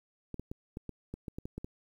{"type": "clicks", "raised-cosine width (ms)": 3, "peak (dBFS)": -26, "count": 11, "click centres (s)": [0.343, 0.396, 0.515, 0.771, 0.893, 1.14, 1.282, 1.385, 1.455, 1.58, 1.645], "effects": ["10-bit"]}